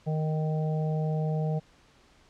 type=harmonic tone; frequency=155.56 Hz; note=D#3; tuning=in tune; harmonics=1 / 3 / 4 / 5; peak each=-26 / -36 / -38 / -40 dBFS; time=0.06-1.6 s; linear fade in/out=20 ms; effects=pink hiss -60 dBFS RMS until 2.29 s + low-pass 6000 Hz 12 dB/octave